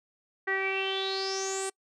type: tone with low-pass filter sweep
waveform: sawtooth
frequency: 385.6 Hz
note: G4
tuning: 28 cents flat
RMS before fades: -31 dBFS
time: 0.47-1.7 s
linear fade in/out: 10 ms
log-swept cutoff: 1800 to 8800 Hz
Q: 9.9
effects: noise-tail reverb RT60 0.1 s tail -26 dB re dry